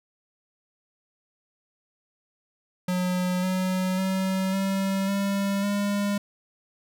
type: tone with pitch steps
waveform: square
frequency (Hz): 181.5 / 185.53 / 189.65 / 193.85 / 198.16 / 202.6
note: F#3 / F#3 / F#3 / G3 / G3 / G#3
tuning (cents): -33 / +5 / +43 / -19 / +19 / -43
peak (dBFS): -24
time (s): 2.88-6.18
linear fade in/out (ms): 5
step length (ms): 550
effects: none